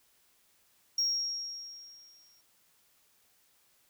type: tone with exponential decay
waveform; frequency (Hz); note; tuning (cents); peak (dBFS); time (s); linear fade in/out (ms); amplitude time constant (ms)
sine; 5588; F8; 0; -23; 0.98-2.41; 5; 310
effects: tanh soft clip ceiling -24 dBFS + white hiss -68 dBFS RMS until 3.89 s